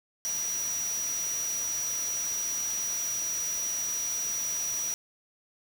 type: tone in noise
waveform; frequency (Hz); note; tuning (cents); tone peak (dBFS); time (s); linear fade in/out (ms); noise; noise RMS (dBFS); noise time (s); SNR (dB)
sine; 5810; F#8; -32; -29; 0.25-4.94; 0; white; -39; 0.25-4.94; +7
effects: none